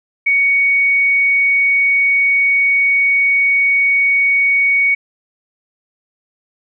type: tone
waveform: sine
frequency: 2235 Hz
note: C#7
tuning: 14 cents sharp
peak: -10 dBFS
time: 0.26-4.95 s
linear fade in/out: 10 ms
effects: none